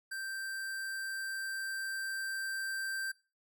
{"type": "tone with level ramp", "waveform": "square", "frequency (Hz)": 1568, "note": "G6", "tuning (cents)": 0, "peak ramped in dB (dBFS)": [-38, -35], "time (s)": [0.11, 3.12], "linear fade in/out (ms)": 10, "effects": ["noise-tail reverb RT60 0.3 s tail -20 dB re dry"]}